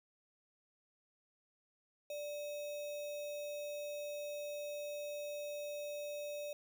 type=tone with sample-and-hold; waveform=sine; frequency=587.3 Hz; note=D5; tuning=in tune; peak=-40 dBFS; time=2.1-6.53 s; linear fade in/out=2 ms; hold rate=3150 Hz; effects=none